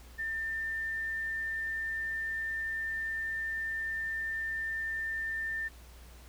sine tone, 1795 Hz, A6, 34 cents sharp, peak -32 dBFS, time 0.18-5.69 s, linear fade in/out 20 ms, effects added 60 Hz sine -50 dBFS peak until 6.28 s + pink hiss -57 dBFS RMS until 6.28 s

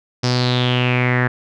sawtooth tone with low-pass filter sweep, 124.4 Hz, B2, 13 cents sharp, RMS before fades -17 dBFS, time 0.23-1.28 s, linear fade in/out 10 ms, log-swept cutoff 5300 to 1700 Hz, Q 6, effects none

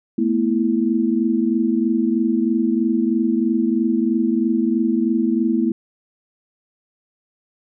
sine chord, A suspended second, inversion none, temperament equal with one note detuned, 220 / 243.1 / 329.6 Hz, A3 / B3 / E4, 0 / -27 / 0 cents, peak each -20 dBFS, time 0.18-5.72 s, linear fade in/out 5 ms, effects none

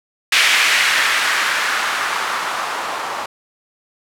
violet noise with low-pass filter sweep, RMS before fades -18 dBFS, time 0.32-3.26 s, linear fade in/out 5 ms, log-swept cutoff 2300 to 850 Hz, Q 1.7, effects none

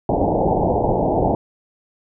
white low-pass noise, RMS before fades -18 dBFS, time 0.09-1.35 s, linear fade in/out 2 ms, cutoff 880 Hz, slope 96 dB/octave, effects none

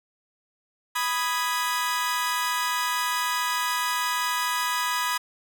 sawtooth chord, G# minor, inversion first, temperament equal, 987.8 / 1244.5 / 1661.2 Hz, B5 / D#6 / G#6, 0 / 0 / 0 cents, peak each -23 / -26 / -27 dBFS, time 0.95-5.18 s, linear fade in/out 10 ms, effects none

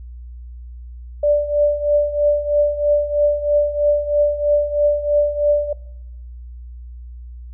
sine tone with tremolo, 587 Hz, D5, 1 cent flat, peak -10 dBFS, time 1.23-5.73 s, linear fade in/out 5 ms, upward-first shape triangle, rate 3.1 Hz, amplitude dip 80%, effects noise-tail reverb RT60 0.9 s tail -23 dB re dry + added 60 Hz sine -32 dBFS peak until 7.53 s

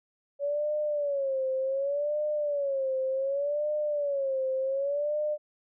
sine tone with vibrato, 562 Hz, C#5, 24 cents sharp, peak -26 dBFS, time 0.39-5.38 s, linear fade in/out 50 ms, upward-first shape sine, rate 0.67 Hz, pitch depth 120 cents each way, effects none

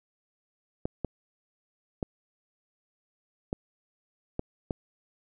clicks, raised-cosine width 2 ms, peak -16 dBFS, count 6, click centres 0.855 / 1.047 / 2.028 / 3.529 / 4.394 / 4.708 s, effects none

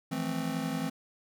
square chord, F major seventh, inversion third, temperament just, 163.7 / 174.61 / 218.3 / 261.9 Hz, E3 / F3 / A3 / C4, -12 / 0 / -13 / +2 cents, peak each -37 / -40 / -38 / -35 dBFS, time 0.11-0.9 s, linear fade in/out 10 ms, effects none

